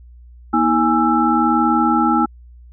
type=tone cluster; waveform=sine; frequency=238.3 / 319.3 / 827 / 1327 Hz; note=A#3 / D#4 / G#5 / E6; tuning=+38 / +45 / -8 / +11 cents; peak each=-18 dBFS; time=0.53-2.26 s; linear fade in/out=10 ms; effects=added 60 Hz sine -39 dBFS peak until 2.72 s